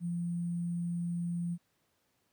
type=tone with sample-and-hold; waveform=sine; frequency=172.3 Hz; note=F3; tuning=23 cents flat; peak=-31 dBFS; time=0-1.58 s; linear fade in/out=50 ms; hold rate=8820 Hz; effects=pink hiss -75 dBFS RMS until 2.32 s + high-pass 100 Hz 12 dB/octave